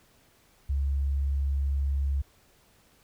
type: tone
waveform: sine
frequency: 69.3 Hz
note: C#2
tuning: in tune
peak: -24 dBFS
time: 0.69-2.22 s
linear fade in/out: 10 ms
effects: pink hiss -62 dBFS RMS until 3.03 s

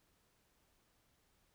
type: silence
effects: pink hiss -75 dBFS RMS until 1.54 s

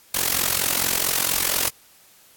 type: noise with amplitude modulation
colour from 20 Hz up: white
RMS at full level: -18 dBFS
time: 0.14-1.69 s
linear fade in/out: 5 ms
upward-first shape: sine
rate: 44.4 Hz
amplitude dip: 90%
effects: white hiss -53 dBFS RMS until 2.36 s + AAC 64 kbps

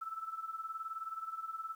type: tone with tremolo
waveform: sine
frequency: 1318.5 Hz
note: E6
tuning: in tune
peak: -36 dBFS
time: 0.01-1.75 s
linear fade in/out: 10 ms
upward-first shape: sine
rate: 19 Hz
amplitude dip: 75%
effects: 11-bit

